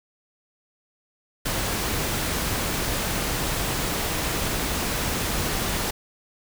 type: noise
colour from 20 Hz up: pink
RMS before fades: -26 dBFS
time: 1.45-5.91 s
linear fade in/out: 10 ms
effects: none